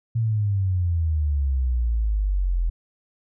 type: exponential sweep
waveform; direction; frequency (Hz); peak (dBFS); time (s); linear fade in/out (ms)
sine; down; 116.54 to 41.42; -19; 0.15-2.7; 10
effects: none